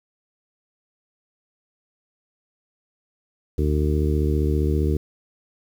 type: harmonic tone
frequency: 75.1 Hz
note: D2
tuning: 39 cents sharp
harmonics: 1 / 2 / 3 / 4 / 5 / 6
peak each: -20 / -26 / -31 / -28 / -27 / -31 dBFS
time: 3.58-4.97 s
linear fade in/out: 5 ms
effects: 8-bit